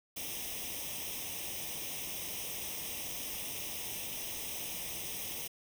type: noise with comb filter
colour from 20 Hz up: white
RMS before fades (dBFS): -40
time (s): 0.16-5.48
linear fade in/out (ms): 10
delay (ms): 0.34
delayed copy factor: +0.8
effects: none